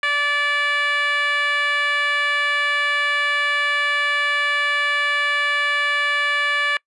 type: tone with band-pass filter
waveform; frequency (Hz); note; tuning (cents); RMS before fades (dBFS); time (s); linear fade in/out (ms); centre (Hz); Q
10% pulse; 580; D5; -22; -20; 0.03-6.77; 2; 1800; 1.8
effects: noise-tail reverb RT60 0.1 s tail -25 dB re dry + resampled to 24000 Hz